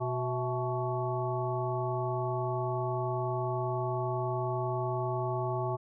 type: harmonic tone with a mistuned harmonic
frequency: 124 Hz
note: B2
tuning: 7 cents sharp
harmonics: 1 / 3 / 5 / 7 / 9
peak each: -33 / -35 / -36 / -37 / -39 dBFS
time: 0-5.77 s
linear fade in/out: 20 ms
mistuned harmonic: 5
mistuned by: +92 cents
effects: none